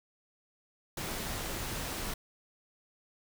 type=noise; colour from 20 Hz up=pink; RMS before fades=-37 dBFS; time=0.97-2.14 s; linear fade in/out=5 ms; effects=none